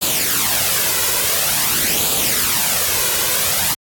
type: noise with flanger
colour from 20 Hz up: white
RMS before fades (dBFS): -17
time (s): 0.01-3.75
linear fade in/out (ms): 20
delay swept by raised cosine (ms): 0.26 to 2.06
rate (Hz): 0.48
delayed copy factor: +0.55
effects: high-pass 60 Hz 12 dB/octave + AAC 64 kbps